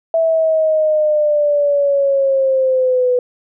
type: linear sweep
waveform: sine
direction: down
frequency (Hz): 658 to 493.9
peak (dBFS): -11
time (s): 0.14-3.19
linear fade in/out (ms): 2
effects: none